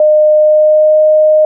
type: tone with pitch glide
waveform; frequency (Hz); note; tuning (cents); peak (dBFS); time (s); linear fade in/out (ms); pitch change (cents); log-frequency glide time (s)
sine; 610 to 616.7; D#5 to D#5; -34 to -16; -4; 0-1.45; 2; +18; 0.36-0.98
effects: none